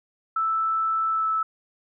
sine tone with pitch glide, 1318.5 to 1309.4 Hz, E6 to E6, 0 to -12 cents, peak -21 dBFS, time 0.36-1.43 s, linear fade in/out 5 ms, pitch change -12 cents, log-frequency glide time 1.1-1.27 s, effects none

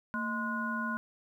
harmonic tone with a mistuned harmonic, 207.7 Hz, G#3, in tune, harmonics 1 / 3 / 5 / 7, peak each -35 / -46 / -37 / -35 dBFS, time 0.14-0.97 s, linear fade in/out 0 ms, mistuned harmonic 1, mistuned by +150 cents, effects 11-bit

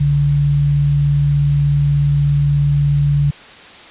sine tone pair together, 60.38 / 143.7 Hz, B1 / D3, -38 / -37 cents, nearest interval octave + minor third, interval 1501 cents, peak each -23 / -11 dBFS, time 0-3.31 s, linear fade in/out 10 ms, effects white hiss -38 dBFS RMS until 3.9 s + resampled to 8000 Hz

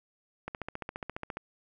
click train, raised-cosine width 0.5 ms, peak -21 dBFS, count 14, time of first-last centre 0.48-1.37 s, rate 14.6 Hz, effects none

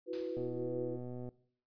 sine chord, E suspended second, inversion none, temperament equal with one note detuned, 329.6 / 366.6 / 493.9 Hz, E4 / F#4 / B4, 0 / -16 / 0 cents, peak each -42 / -40 / -39 dBFS, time 0.06-0.99 s, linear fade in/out 50 ms
white noise with exponential decay, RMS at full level -48 dBFS, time 0.13-0.73 s, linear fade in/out 2 ms, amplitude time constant 130 ms
click train, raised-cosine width 2 ms, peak -32 dBFS, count 115, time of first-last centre 0.37-1.289 s, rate 124 Hz
effects noise-tail reverb RT60 0.6 s tail -21 dB re dry + resampled to 11025 Hz

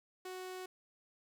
sawtooth tone, 370 Hz, F#4, in tune, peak -39 dBFS, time 0.25-0.66 s, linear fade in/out 5 ms, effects 11-bit

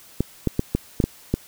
clicks, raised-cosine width 3 ms, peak -6 dBFS, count 7, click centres 0.206 / 0.473 / 0.594 / 0.75 / 1.002 / 1.04 / 1.34 s, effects white hiss -48 dBFS RMS until 1.47 s

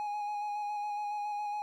triangle tone with vibrato, 830.6 Hz, G#5, in tune, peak -31 dBFS, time 0-1.62 s, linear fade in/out 0 ms, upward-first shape square, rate 7.2 Hz, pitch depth 16 cents each way, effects none

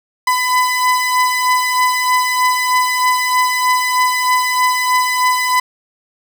30% pulse beating tone pair, 1003 / 1006.2 Hz, B5 / B5, +26 / +32 cents, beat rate 3.2 Hz, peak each -11 / -16 dBFS, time 0.27-5.6 s, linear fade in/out 5 ms, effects none

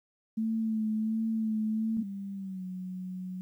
sine tone with vibrato, 220 Hz, A3, in tune, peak -27 dBFS, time 0.37-2.03 s, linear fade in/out 10 ms, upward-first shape sine, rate 1.4 Hz, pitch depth 28 cents each way
sine tone with pitch glide, 197.5 to 184.27 Hz, G3 to F#3, +13 to -7 cents, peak -35 dBFS, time 1.97-3.41 s, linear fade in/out 0 ms, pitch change -120 cents, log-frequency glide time 2.34-2.64 s
effects 11-bit

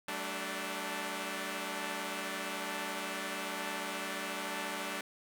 5% pulse chord, G suspended second, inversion none, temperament equal with one note detuned, 191.08 / 220 / 293.7 Hz, G3 / A3 / D4, -44 / 0 / 0 cents, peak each -30 / -31 / -28 dBFS, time 0.08-5.01 s, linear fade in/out 2 ms, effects none

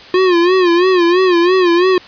square tone with vibrato, 357.6 Hz, F4, 41 cents sharp, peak -9 dBFS, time 0.14-1.98 s, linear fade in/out 2 ms, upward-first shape sine, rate 3 Hz, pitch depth 95 cents each way, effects white hiss -36 dBFS RMS until 2.07 s + resampled to 11025 Hz

